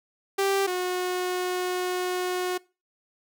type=tone pair in turn; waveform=sawtooth; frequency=392.2 / 363.3 Hz; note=G4 / F#4; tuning=+1 / -32 cents; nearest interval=minor second; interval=133 cents; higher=first; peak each=-18 / -22 dBFS; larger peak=first; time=0.38-0.67 / 0.67-2.58 s; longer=second; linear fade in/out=10 ms; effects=noise-tail reverb RT60 0.3 s tail -22 dB re dry